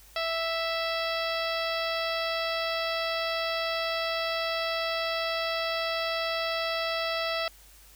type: harmonic tone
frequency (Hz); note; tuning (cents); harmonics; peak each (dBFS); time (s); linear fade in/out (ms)
659.3; E5; 0; 1 / 2 / 3 / 4 / 5 / 6 / 7 / 8; -31 / -34 / -36 / -37 / -38 / -39 / -39 / -40; 0.16-7.48; 2
effects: added 50 Hz sine -55 dBFS peak until 7.95 s + white hiss -55 dBFS RMS until 7.95 s